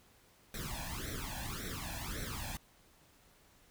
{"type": "noise with flanger", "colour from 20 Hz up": "pink", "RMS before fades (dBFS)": -41, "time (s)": [0.54, 2.57], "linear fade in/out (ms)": 2, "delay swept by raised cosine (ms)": [0.51, 1.22], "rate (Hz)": 1.8, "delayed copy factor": 1, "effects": ["pink hiss -65 dBFS RMS until 3.7 s"]}